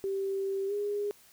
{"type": "tone with pitch glide", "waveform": "sine", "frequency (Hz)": [390, 410.6], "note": ["G4", "G#4"], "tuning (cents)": [-9, -20], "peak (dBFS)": -29, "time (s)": [0.04, 1.11], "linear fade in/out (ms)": 0, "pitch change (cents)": 89, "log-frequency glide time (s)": [0.67, 0.73], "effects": ["white hiss -59 dBFS RMS until 1.32 s"]}